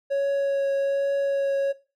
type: tone with vibrato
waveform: triangle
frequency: 554.4 Hz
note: C#5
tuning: in tune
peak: -19 dBFS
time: 0.1-1.73 s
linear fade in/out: 20 ms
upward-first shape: triangle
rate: 1.2 Hz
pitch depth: 11 cents each way
effects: noise-tail reverb RT60 0.3 s tail -17 dB re dry